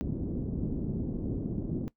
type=low-pass noise; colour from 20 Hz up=white; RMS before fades=-33 dBFS; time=0.01-1.88 s; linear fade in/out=0 ms; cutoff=310 Hz; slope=24 dB/octave; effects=noise-tail reverb RT60 0.1 s tail -19 dB re dry